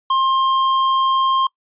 sine tone with tanh clipping, 1061 Hz, C6, 24 cents sharp, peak -16 dBFS, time 0.1-1.47 s, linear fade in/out 5 ms, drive 17 dB, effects noise-tail reverb RT60 0.1 s tail -25 dB re dry + resampled to 8000 Hz

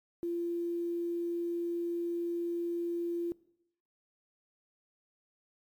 sine tone with quantisation, 343.2 Hz, F4, 30 cents flat, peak -31 dBFS, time 0.23-3.32 s, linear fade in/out 0 ms, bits 10, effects noise-tail reverb RT60 0.8 s tail -21 dB re dry + MP3 96 kbps

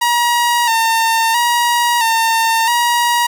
sawtooth tone with vibrato, 930 Hz, A#5, 4 cents flat, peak -8 dBFS, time 0.01-3.27 s, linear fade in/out 10 ms, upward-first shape square, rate 0.75 Hz, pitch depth 45 cents each way, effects none

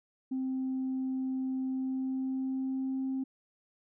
sine tone with pitch glide, 261.6 to 264.8 Hz, C4 to C4, 0 to +21 cents, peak -29 dBFS, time 0.31-3.24 s, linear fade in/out 10 ms, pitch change +21 cents, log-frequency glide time 1.68-3.03 s, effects tanh soft clip ceiling -27 dBFS

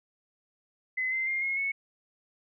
sine tone with pitch steps, 2033 / 2075 / 2117 / 2160 / 2204 Hz, B6 / C7 / C7 / C#7 / C#7, +50 / -15 / +20 / -45 / -11 cents, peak -27 dBFS, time 0.97-1.72 s, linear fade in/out 10 ms, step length 150 ms, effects none

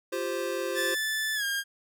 square chord, F suspended second, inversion none, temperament equal with one note detuned, 347.6 / 392 / 523.3 Hz, F4 / G4 / C5, -8 / 0 / 0 cents, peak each -35 / -35 / -33 dBFS, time 0.12-0.95 s, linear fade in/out 10 ms
sawtooth tone with pitch glide, 1750 to 1614.1 Hz, A6 to G#6, -10 to -50 cents, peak -24 dBFS, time 0.74-1.64 s, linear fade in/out 50 ms, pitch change -140 cents, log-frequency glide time 1.35-1.44 s
effects none

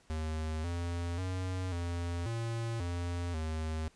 square tone with pitch steps, 78.6 / 86.2 / 92.5 / 86.3 / 115.2 / 87.1 / 79 Hz, D#2 / F2 / F#2 / F2 / A#2 / F2 / D#2, +18 / -22 / 0 / -20 / -20 / -4 / +27 cents, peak -34 dBFS, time 0.1-3.88 s, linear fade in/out 0 ms, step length 540 ms, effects pink hiss -65 dBFS RMS until 3.95 s + resampled to 22050 Hz

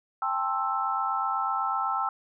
sine chord, A minor seventh, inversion third, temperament just, 792 / 880 / 1056 / 1320 Hz, G5 / A5 / C6 / E6, +18 / 0 / +16 / +2 cents, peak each -31 / -33 / -33 / -28 dBFS, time 0.22-2.09 s, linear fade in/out 2 ms, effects none

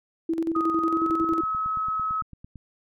sine tone with tremolo, 327.9 Hz, E4, 9 cents flat, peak -21 dBFS, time 0.29-1.41 s, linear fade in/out 5 ms, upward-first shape square, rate 11 Hz, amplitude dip 60%
sine tone with pitch glide, 1248 to 1284.6 Hz, D#6 to E6, +5 to -45 cents, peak -24 dBFS, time 0.55-2.22 s, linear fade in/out 5 ms, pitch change +50 cents, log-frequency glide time 0.82-1.07 s
click train, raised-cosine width 5 ms, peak -30 dBFS, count 14, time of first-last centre 1.1-2.557 s, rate 8.92 Hz
effects none

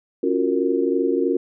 sine chord, Gb major seventh, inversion second, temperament just, 277.5 / 346.9 / 370 / 462.5 Hz, Db4 / F4 / Gb4 / Bb4, +2 / -12 / 0 / -14 cents, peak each -23 dBFS, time 0.23-1.37 s, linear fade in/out 5 ms, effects none

